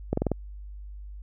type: slowing click train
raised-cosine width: 2 ms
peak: -11 dBFS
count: 5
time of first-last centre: 0.13-0.317 s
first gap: 44 ms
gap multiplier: 1.04
effects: added 50 Hz sine -38 dBFS peak until 1.22 s